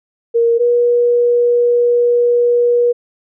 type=tone pair in turn; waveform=sine; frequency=466.1 / 480.9 Hz; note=A#4 / B4; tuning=0 / -46 cents; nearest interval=minor second; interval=54 cents; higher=second; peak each=-9 dBFS; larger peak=neither; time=0.34-0.59 / 0.59-2.93 s; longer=second; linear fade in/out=20 ms; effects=none